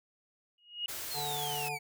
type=tone with exponential growth; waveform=sine; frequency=2878 Hz; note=F#7; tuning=49 cents flat; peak=-29 dBFS; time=0.58-0.86 s; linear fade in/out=2 ms; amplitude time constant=59 ms
type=band-stop noise; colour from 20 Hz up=white; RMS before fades=-40 dBFS; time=0.88-1.69 s; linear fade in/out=10 ms; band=150 to 260 Hz; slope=96 dB/octave
type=linear sweep; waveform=40% pulse; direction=down; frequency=4338 to 2217 Hz; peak=-37 dBFS; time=1.1-1.79 s; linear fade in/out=20 ms
type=harmonic tone; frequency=146.3 Hz; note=D3; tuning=6 cents flat; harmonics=1 / 3 / 5 / 6; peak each=-44 / -43 / -39 / -41 dBFS; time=1.13-1.79 s; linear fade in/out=50 ms
effects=none